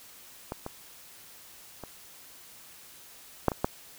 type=clicks; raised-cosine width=1 ms; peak=-19 / -21 / -25 / -7 / -18 / -10 dBFS; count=6; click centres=0.521 / 0.664 / 1.837 / 3.483 / 3.518 / 3.645 s; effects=white hiss -51 dBFS RMS until 3.98 s